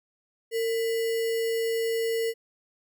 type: tone with sample-and-hold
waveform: sine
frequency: 455.2 Hz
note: A#4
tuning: 41 cents flat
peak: -24 dBFS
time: 0.51-2.34 s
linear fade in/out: 50 ms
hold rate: 2450 Hz
effects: none